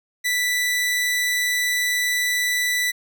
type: tone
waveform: sawtooth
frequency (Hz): 1975.5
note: B6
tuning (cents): 0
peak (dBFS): -16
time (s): 0.24-2.92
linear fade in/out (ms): 20
effects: none